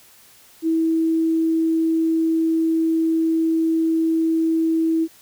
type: tone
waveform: sine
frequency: 324.7 Hz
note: E4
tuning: 26 cents flat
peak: -16 dBFS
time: 0.62-5.08 s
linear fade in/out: 50 ms
effects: white hiss -50 dBFS RMS until 5.21 s